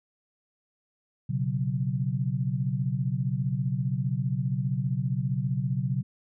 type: chord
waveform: sine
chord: B suspended second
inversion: none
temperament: equal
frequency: 123.47 / 138.59 / 185 Hz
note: B2 / C#3 / F#3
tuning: 0 / 0 / 0 cents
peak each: -29 / -28 / -32 dBFS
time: 1.29-6.03 s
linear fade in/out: 10 ms
effects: none